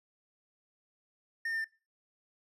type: tone with pitch steps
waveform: triangle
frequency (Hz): 1825 / 1808.2 / 1791.6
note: A#6 / A6 / A6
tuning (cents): -37 / +47 / +31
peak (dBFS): -30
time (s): 1.45-1.645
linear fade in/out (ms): 5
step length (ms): 65
effects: noise-tail reverb RT60 0.3 s tail -21 dB re dry + resampled to 32000 Hz